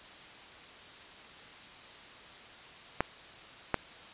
clicks, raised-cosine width 0.5 ms, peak -11 dBFS, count 2, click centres 3.006 / 3.743 s, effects white hiss -50 dBFS RMS until 4.13 s + resampled to 8000 Hz

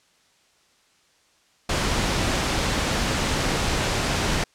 pink noise, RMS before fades -23 dBFS, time 1.69-4.44 s, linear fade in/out 5 ms, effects white hiss -61 dBFS RMS until 4.54 s + low-pass 7000 Hz 12 dB/octave

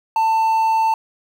triangle tone, 890 Hz, A5, 20 cents sharp, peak -12 dBFS, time 0.16-0.94 s, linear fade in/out 2 ms, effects 8-bit

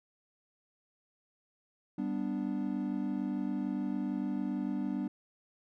triangle chord, G major, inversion none, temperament equal, 196 / 246.9 / 293.7 Hz, G3 / B3 / D4, 0 / 0 / 0 cents, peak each -34 dBFS, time 1.98-5.08 s, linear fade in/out 5 ms, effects none

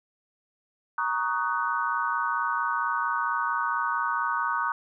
sine chord, D# minor seventh, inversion second, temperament just, 933.4 / 1120.1 / 1244.5 / 1493.4 Hz, A#5 / C#6 / D#6 / F#6, +2 / +18 / 0 / +16 cents, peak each -30 dBFS, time 0.98-4.72 s, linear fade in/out 2 ms, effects none

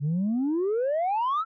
sine exponential sweep, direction up, 137.3 to 1361 Hz, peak -21 dBFS, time 0-1.45 s, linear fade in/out 50 ms, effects tanh soft clip ceiling -21 dBFS

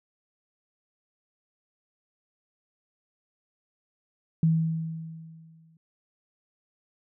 sine tone with exponential decay, 161.9 Hz, E3, 31 cents flat, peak -17 dBFS, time 4.43-5.77 s, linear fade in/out 2 ms, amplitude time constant 290 ms, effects none

